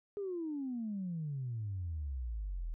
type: exponential sweep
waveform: sine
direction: down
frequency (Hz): 415.3 to 38.29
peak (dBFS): -35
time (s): 0.17-2.74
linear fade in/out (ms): 0
effects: tanh soft clip ceiling -31 dBFS